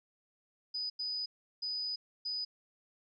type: tone bursts at uneven times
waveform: sine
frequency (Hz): 4978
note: D#8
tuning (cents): 0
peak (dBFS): -34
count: 4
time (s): 0.74-0.9 / 0.99-1.26 / 1.62-1.96 / 2.25-2.45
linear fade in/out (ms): 10
effects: none